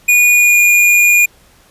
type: tone with pitch glide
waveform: square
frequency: 2451 to 2431 Hz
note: D#7 to D#7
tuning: -27 to -41 cents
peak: -7 dBFS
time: 0.08-1.26 s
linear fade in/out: 10 ms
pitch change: -14 cents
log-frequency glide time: 0.31-0.6 s
effects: pink hiss -48 dBFS RMS until 1.7 s + resampled to 32000 Hz